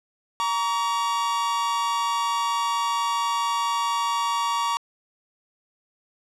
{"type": "tone pair together", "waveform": "45% pulse", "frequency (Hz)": [936, 1136.1], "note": ["A#5", "C#6"], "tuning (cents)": [7, 42], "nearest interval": "minor third", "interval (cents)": 335, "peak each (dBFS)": -25, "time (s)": [0.4, 4.77], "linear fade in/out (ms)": 0, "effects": ["low-pass 8000 Hz 12 dB/octave"]}